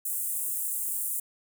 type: high-pass noise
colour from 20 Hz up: pink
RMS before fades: -31 dBFS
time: 0.05-1.2 s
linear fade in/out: 5 ms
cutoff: 8100 Hz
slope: 48 dB/octave
effects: none